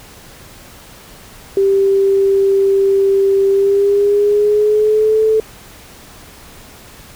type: tone with pitch glide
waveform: sine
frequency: 392 to 437.5 Hz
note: G4 to A4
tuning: 0 to -10 cents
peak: -9 dBFS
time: 1.57-5.4 s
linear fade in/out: 2 ms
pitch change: +190 cents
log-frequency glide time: 3.49-5.23 s
effects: pink hiss -39 dBFS RMS until 7.15 s